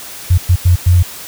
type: tone bursts at uneven times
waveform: sine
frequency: 88.6 Hz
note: F2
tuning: 25 cents sharp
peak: -5 dBFS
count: 4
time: 0.3-0.38 / 0.49-0.56 / 0.65-0.76 / 0.86-1.03 s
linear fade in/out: 10 ms
effects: white hiss -30 dBFS RMS until 1.27 s